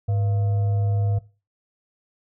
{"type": "tone with frequency modulation", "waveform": "sine", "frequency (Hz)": 103.4, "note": "G#2", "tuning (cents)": -7, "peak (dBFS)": -19, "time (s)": [0.08, 1.19], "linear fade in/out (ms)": 10, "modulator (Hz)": 588, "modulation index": 0.24, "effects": ["noise-tail reverb RT60 0.3 s tail -18 dB re dry"]}